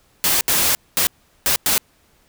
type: noise bursts at uneven times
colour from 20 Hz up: white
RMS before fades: -17 dBFS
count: 5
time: 0.24-0.41 / 0.48-0.75 / 0.97-1.07 / 1.46-1.56 / 1.66-1.78 s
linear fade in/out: 0 ms
effects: pink hiss -58 dBFS RMS until 2.28 s